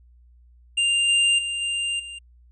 square tone with level steps, 2794 Hz, F7, in tune, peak -19 / -17 / -26 / -24 / -35 dBFS, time 0.77-2.19 s, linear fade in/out 10 ms, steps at 1.08 / 1.38 / 1.61 / 1.99 s, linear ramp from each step 10 ms, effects added 60 Hz sine -50 dBFS peak until 2.51 s + resampled to 24000 Hz

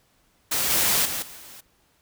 white noise with level steps, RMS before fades -24 / -21 / -29 / -42 / -44 dBFS, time 0.51-1.61 s, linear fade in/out 10 ms, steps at 0.7 / 1.05 / 1.22 / 1.37 s, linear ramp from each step 5 ms, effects pink hiss -64 dBFS RMS until 2.01 s

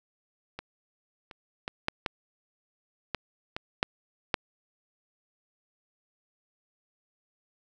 clicks, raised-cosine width 0.3 ms, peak -21 / -28 / -17 / -10 / -12 / -13 / -17 / -7 / -7 dBFS, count 9, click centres 0.59 / 1.312 / 1.679 / 1.884 / 2.062 / 3.147 / 3.565 / 3.829 / 4.342 s, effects none

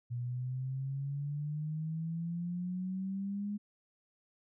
sine exponential sweep, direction up, 119.8 to 207.7 Hz, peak -34 dBFS, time 0.1-3.58 s, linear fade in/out 20 ms, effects none

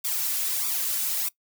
blue noise with flanger, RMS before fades -27 dBFS, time 0.04-1.29 s, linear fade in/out 10 ms, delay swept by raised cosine 0.84 to 3.54 ms, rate 1.6 Hz, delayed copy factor +1, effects noise-tail reverb RT60 0.1 s tail -20 dB re dry

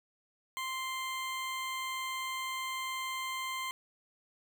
20% pulse tone, 1046.5 Hz, C6, in tune, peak -30 dBFS, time 0.57-3.71 s, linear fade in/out 0 ms, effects none

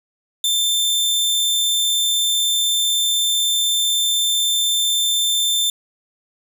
sawtooth tone, 3562 Hz, A7, 21 cents sharp, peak -13 dBFS, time 0.44-5.7 s, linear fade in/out 2 ms, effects none

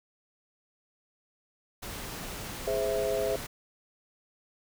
pink noise, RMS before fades -39 dBFS, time 1.82-3.47 s, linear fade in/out 10 ms
sine chord, Ab augmented, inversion none, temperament equal, 415.3 / 523.3 / 659.3 Hz, Ab4 / C5 / E5, 0 / 0 / 0 cents, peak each -31 dBFS, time 2.67-3.36 s, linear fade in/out 5 ms
effects none

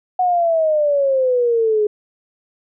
sine exponential sweep, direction down, 740 to 415.3 Hz, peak -13 dBFS, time 0.19-1.87 s, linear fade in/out 5 ms, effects none

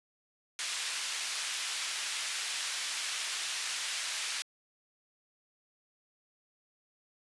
pink band-pass noise, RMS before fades -36 dBFS, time 0.59-4.42 s, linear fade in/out 0 ms, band 2100 to 9000 Hz, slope 12 dB/octave, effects resampled to 24000 Hz

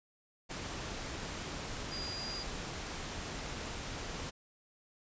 sine tone in noise, 4844 Hz, D#8, 47 cents flat, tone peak -40 dBFS, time 1.91-2.44 s, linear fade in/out 20 ms, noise pink, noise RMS -41 dBFS, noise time 0.49-4.31 s, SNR -2 dB, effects resampled to 16000 Hz

